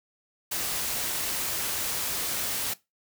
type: noise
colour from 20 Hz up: white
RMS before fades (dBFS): -30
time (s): 0.51-2.74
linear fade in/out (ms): 10
effects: noise-tail reverb RT60 0.2 s tail -19 dB re dry